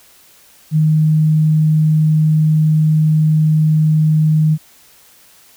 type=tone; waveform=sine; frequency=155.4 Hz; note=D#3; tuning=2 cents flat; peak=-9 dBFS; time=0.71-4.58 s; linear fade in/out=50 ms; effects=white hiss -47 dBFS RMS until 5.56 s